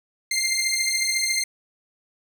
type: beating tone pair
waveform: 15% pulse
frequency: 2093 / 2107 Hz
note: C7 / C7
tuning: 0 / +12 cents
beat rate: 14 Hz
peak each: -18 dBFS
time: 0.31-1.44 s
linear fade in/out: 5 ms
effects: none